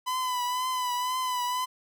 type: tone with vibrato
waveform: 45% pulse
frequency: 1003 Hz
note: B5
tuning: 26 cents sharp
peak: -27 dBFS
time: 0.06-1.66 s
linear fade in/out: 20 ms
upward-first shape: triangle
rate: 2 Hz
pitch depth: 46 cents each way
effects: none